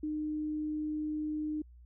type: tone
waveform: sine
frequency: 305 Hz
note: D#4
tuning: 34 cents flat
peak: -32 dBFS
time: 0.03-1.62 s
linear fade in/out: 5 ms
effects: added 60 Hz sine -52 dBFS peak until 1.85 s